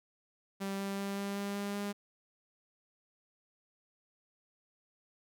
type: tone with pitch steps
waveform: sawtooth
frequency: 196 / 197.14 / 198.28 / 199.43 / 200.6 / 201.7 / 202.9 Hz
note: G3 / G3 / G3 / G3 / G3 / G3 / G#3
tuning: 0 / +10 / +20 / +30 / +40 / +50 / -40 cents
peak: -31 dBFS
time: 0.6-1.93 s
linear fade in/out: 20 ms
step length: 190 ms
effects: none